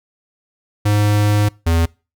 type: tone pair in turn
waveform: square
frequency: 104.1 / 83.05 Hz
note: G#2 / E2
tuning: +5 / +13 cents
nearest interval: major third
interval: 392 cents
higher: first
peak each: -13 dBFS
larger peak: neither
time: 0.85-1.49 / 1.66-1.86 s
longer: first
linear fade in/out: 10 ms
effects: noise-tail reverb RT60 0.3 s tail -24 dB re dry